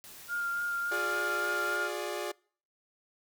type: noise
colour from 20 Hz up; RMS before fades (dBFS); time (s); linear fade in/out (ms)
white; -49; 0.04-1.77; 0
type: tone with vibrato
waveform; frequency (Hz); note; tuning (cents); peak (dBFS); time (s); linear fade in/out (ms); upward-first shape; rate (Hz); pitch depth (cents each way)
sine; 1404; F6; +9; -30; 0.28-1.9; 50; sine; 3.5; 16
type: chord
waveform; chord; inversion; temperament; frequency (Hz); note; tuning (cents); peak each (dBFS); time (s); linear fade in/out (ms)
sawtooth; D diminished; first; equal with one note detuned; 356.8 / 415.3 / 587.3; F4 / Ab4 / D5; +37 / 0 / 0; -34; 0.91-2.32; 10
effects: noise-tail reverb RT60 0.5 s tail -26 dB re dry